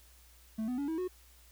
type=tone with pitch steps; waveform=triangle; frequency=220 / 249.8 / 283.7 / 322.1 / 365.7 Hz; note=A3 / B3 / C#4 / E4 / F#4; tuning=0 / +20 / +40 / -40 / -20 cents; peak=-30 dBFS; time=0.58-1.08 s; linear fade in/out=10 ms; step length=100 ms; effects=added 60 Hz sine -59 dBFS peak until 1.51 s + white hiss -62 dBFS RMS until 1.51 s